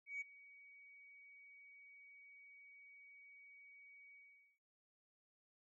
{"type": "tone with ADSR envelope", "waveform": "sine", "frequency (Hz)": 2257, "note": "C#7", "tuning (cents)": 31, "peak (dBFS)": -39, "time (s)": [0.06, 4.59], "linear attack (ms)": 150, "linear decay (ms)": 16, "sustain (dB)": -20, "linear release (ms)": 450, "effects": ["tanh soft clip ceiling -38 dBFS"]}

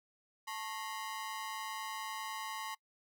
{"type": "ring-modulated tone", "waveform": "sawtooth", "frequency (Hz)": 987.8, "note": "B5", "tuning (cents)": 0, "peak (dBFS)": -33, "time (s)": [0.47, 2.75], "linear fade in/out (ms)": 10, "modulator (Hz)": 105, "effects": ["noise-tail reverb RT60 0.1 s tail -23 dB re dry"]}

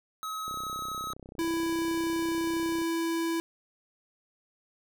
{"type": "tone with vibrato", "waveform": "square", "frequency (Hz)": 1280, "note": "D#6", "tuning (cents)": 49, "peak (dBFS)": -34, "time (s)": [0.23, 1.13], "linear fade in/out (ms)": 0, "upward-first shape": "sine", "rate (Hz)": 20, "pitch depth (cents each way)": 13}
{"type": "click train", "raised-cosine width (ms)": 2, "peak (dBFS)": -32, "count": 76, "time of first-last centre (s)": [0.48, 2.816], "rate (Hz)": 32.1}
{"type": "tone", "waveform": "square", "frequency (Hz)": 331.5, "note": "E4", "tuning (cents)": 10, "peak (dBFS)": -28, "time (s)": [1.39, 3.4], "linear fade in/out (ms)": 0}
{"effects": []}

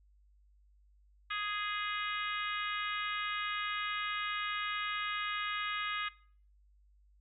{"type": "harmonic tone", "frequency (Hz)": 415.3, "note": "G#4", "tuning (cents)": 0, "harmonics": [3, 4, 5, 6, 7, 8, 9], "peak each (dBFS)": [-38, -40, -42, -44, -45, -46, -47], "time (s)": [1.3, 6.09], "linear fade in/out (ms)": 10, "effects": ["noise-tail reverb RT60 0.5 s tail -21 dB re dry", "added 50 Hz sine -62 dBFS peak until 7.2 s"]}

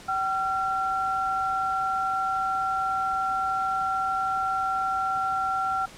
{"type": "tone pair together", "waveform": "sine", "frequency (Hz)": [767, 1366.6], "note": ["G5", "F6"], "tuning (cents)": [-38, -38], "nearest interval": "minor seventh", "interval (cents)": 1000, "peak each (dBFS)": [-27, -26], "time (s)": [0.08, 5.86], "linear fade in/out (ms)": 10, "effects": ["pink hiss -46 dBFS RMS until 5.97 s", "low-pass 9000 Hz 12 dB/octave"]}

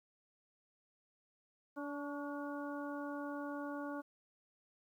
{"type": "harmonic tone with a mistuned harmonic", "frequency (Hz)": 288.3, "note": "D4", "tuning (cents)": -32, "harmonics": [1, 2, 3, 4, 5], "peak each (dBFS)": [-42, -46, -50, -50, -50], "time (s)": [1.76, 4.02], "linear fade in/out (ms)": 20, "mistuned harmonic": 4, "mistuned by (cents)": -39, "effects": ["12-bit"]}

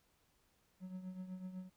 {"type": "tone with tremolo", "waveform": "triangle", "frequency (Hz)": 185, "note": "F#3", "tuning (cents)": 0, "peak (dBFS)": -39, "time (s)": [0.8, 1.7], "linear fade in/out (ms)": 50, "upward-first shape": "triangle", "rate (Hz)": 8, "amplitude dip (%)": 70, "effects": ["pink hiss -75 dBFS RMS until 1.76 s"]}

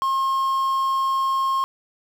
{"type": "tone with quantisation", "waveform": "triangle", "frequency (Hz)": 1072, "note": "C6", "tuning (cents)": 42, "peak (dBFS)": -17, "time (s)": [0.02, 1.64], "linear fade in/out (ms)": 0, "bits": 7, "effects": []}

